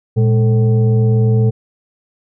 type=tone with frequency modulation; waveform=sine; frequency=116.5 Hz; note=A#2; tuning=1 cent flat; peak=-9 dBFS; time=0.16-1.51 s; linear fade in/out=20 ms; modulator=325 Hz; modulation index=0.6; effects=none